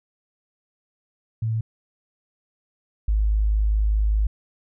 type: tone pair in turn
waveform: sine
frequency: 111.6 / 52.54 Hz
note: A2 / G#1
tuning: +25 / +21 cents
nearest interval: octave + minor second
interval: 1304 cents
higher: first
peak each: -21 / -17 dBFS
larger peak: second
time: 1.42-1.61 / 3.08-4.27 s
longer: second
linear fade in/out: 5 ms
effects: none